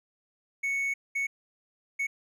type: tone bursts at uneven times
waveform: triangle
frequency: 2216 Hz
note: C#7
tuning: 1 cent flat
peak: -25 dBFS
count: 3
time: 0.63-0.94 / 1.15-1.27 / 1.99-2.07 s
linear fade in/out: 10 ms
effects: none